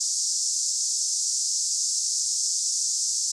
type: band-pass noise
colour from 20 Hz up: pink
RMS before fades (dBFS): -26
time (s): 0-3.32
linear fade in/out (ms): 10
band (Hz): 5200 to 8000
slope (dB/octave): 48
effects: none